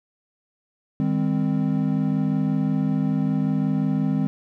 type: chord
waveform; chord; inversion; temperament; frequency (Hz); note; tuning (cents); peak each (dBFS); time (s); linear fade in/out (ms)
triangle; C minor; first; equal with one note detuned; 155.56 / 200.9 / 261.6; Eb3 / G3 / C4; 0 / +43 / 0; -22; 1-4.27; 0
effects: none